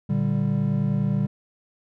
triangle chord, G minor, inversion first, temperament equal, 116.54 / 146.83 / 196 Hz, Bb2 / D3 / G3, 0 / 0 / 0 cents, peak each -25 / -22 / -22 dBFS, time 0.09-1.27 s, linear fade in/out 10 ms, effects none

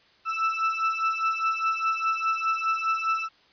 35% pulse beating tone pair, 1318.5 / 1323.4 Hz, E6 / E6, 0 / +6 cents, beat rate 4.9 Hz, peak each -25 / -25 dBFS, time 0.25-3.29 s, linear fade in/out 50 ms, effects white hiss -59 dBFS RMS until 3.52 s + resampled to 11025 Hz

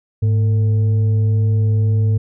sine tone with frequency modulation, 105.5 Hz, G#2, 28 cents sharp, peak -12 dBFS, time 0.22-2.18 s, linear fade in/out 10 ms, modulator 345 Hz, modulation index 0.22, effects none

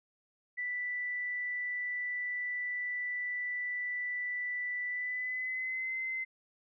sine tone with pitch glide, 1975.5 to 2061 Hz, B6 to C7, 0 to -27 cents, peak -33 dBFS, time 0.57-6.25 s, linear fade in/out 20 ms, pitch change +73 cents, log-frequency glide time 4.88-5.95 s, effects none

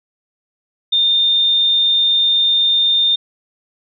sine tone, 3624 Hz, A#7, 50 cents flat, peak -11 dBFS, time 0.92-3.16 s, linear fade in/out 10 ms, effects none

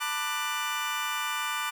25% pulse chord, B minor seventh, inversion third, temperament just, 889 / 987.8 / 1185.3 / 1481.6 Hz, A5 / B5 / D6 / F#6, +18 / 0 / +16 / +2 cents, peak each -34 / -34 / -28 / -31 dBFS, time 0-1.71 s, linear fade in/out 20 ms, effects none

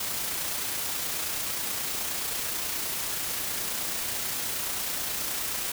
white noise with amplitude modulation, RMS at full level -30 dBFS, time 0-5.72 s, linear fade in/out 5 ms, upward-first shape sine, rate 29.4 Hz, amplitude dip 25%, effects none

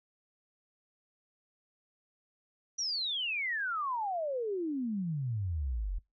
sine exponential sweep, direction down, 5920 to 41.2 Hz, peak -31 dBFS, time 2.78-5.99 s, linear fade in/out 10 ms, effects noise-tail reverb RT60 0.2 s tail -23 dB re dry

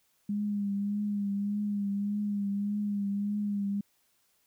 sine tone with vibrato, 203.5 Hz, G#3, 35 cents flat, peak -28 dBFS, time 0.29-3.81 s, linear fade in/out 5 ms, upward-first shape triangle, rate 1.7 Hz, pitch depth 41 cents each way, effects white hiss -71 dBFS RMS until 4.46 s

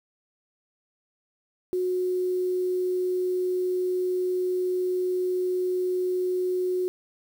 sine tone with quantisation, 365.2 Hz, F#4, 23 cents flat, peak -23 dBFS, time 1.73-6.88 s, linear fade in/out 0 ms, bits 8, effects none

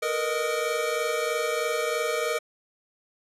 square tone cluster, 458.2 / 481.3 / 618 / 1246 / 2305 Hz, A#4 / B4 / D#5 / D#6 / D7, -30 / -45 / -12 / +2 / -33 cents, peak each -32 / -31 / -31 / -34 / -35 dBFS, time 0.02-2.39 s, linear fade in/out 10 ms, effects low-pass 12000 Hz 12 dB/octave

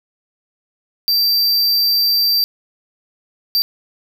square tone bursts at uneven times, 4687 Hz, D8, 4 cents flat, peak -13 dBFS, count 2, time 1.08-2.44 / 3.55-3.62 s, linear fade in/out 0 ms, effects none

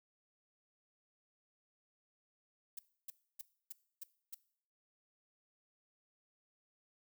violet noise bursts, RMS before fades -45 dBFS, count 6, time 2.77-4.346 s, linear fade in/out 5 ms, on 21 ms, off 290 ms, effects noise-tail reverb RT60 0.6 s tail -19 dB re dry

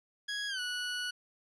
20% pulse tone with pitch glide, 1661.2 to 1471.4 Hz, G#6 to F#6, 0 to -10 cents, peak -29 dBFS, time 0.28-1.11 s, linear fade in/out 10 ms, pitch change -210 cents, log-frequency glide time 0.48-0.6 s, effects resampled to 22050 Hz

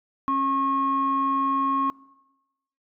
sine tone pair together, 272.1 / 1088.4 Hz, C#4 / C#6, -32 / -32 cents, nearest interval 2 octaves, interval 2400 cents, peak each -26 / -21 dBFS, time 0.28-1.9 s, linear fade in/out 0 ms, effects noise-tail reverb RT60 1.0 s tail -23 dB re dry + tanh soft clip ceiling -15 dBFS

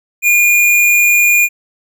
square tone, 2425 Hz, D#7, 45 cents flat, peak -8 dBFS, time 0.22-1.49 s, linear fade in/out 50 ms, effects none

